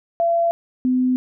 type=tone pair in turn; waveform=sine; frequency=678 / 254 Hz; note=E5 / B3; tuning=+49 / +49 cents; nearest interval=octave + perfect fourth; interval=1700 cents; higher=first; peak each=-15 dBFS; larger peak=neither; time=0.2-0.51 / 0.85-1.16 s; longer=neither; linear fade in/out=0 ms; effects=none